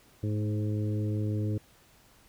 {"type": "harmonic tone with a mistuned harmonic", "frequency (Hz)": 105.5, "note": "G#2", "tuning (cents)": 28, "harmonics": [1, 2, 3, 4, 5], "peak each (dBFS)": [-28, -37, -36, -41, -45], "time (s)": [0.23, 1.58], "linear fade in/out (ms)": 5, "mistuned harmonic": 2, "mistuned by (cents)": 16, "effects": ["pink hiss -60 dBFS RMS until 2.28 s"]}